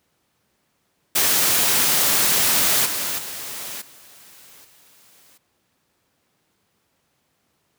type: noise with level steps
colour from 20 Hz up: white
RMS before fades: -18 / -25 / -32 / -47 / -53 dBFS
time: 1.15-5.38 s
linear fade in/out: 10 ms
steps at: 2.85 / 3.18 / 3.81 / 4.64 s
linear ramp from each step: 10 ms
effects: pink hiss -68 dBFS RMS until 7.78 s + high-pass 100 Hz 12 dB/octave